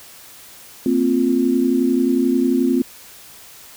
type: chord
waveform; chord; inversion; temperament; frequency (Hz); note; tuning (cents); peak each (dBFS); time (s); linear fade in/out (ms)
sine; Bb suspended second; none; equal with one note detuned; 230.3 / 261.6 / 349.2; Bb3 / C4 / F4; -21 / 0 / 0; -21 / -16 / -20; 0.86-2.82; 2
effects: white hiss -42 dBFS RMS until 3.76 s